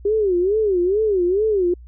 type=tone with vibrato; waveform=sine; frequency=392 Hz; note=G4; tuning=in tune; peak=-15 dBFS; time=0.05-1.74 s; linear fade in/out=5 ms; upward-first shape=sine; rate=2.3 Hz; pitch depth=200 cents each way; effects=added 60 Hz sine -38 dBFS peak until 1.87 s